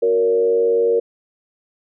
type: tone with frequency modulation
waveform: sine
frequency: 465.7 Hz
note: A#4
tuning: 2 cents flat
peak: -13 dBFS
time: 0.02-1 s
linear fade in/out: 10 ms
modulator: 98.6 Hz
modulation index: 0.61
effects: none